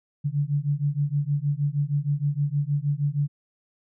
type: beating tone pair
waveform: sine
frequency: 141.3 / 147.7 Hz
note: C#3 / D3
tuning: +34 / +10 cents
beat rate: 6.4 Hz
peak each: -25 dBFS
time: 0.24-3.28 s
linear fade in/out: 20 ms
effects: none